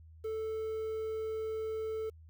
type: tone with quantisation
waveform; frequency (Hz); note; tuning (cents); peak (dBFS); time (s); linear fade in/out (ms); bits
triangle; 440; A4; 0; -32; 0.24-2.1; 10; 10
effects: added 80 Hz sine -52 dBFS peak until 2.29 s